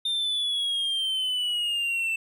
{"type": "exponential sweep", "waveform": "triangle", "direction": "down", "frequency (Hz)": [3625, 2658], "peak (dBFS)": -23, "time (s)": [0.05, 2.16], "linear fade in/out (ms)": 5, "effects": []}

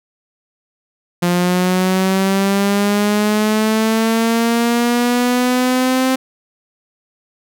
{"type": "linear sweep", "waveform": "sawtooth", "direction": "up", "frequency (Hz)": [174.61, 261.6], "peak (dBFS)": -9, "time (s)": [1.22, 6.16], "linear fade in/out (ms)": 10, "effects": []}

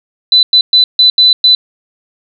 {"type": "tone bursts at uneven times", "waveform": "sine", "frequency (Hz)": 4000, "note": "B7", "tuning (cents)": 21, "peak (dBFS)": -3, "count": 6, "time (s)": [[0.32, 0.43], [0.53, 0.61], [0.73, 0.84], [0.99, 1.1], [1.18, 1.33], [1.44, 1.55]], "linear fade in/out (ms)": 2, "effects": []}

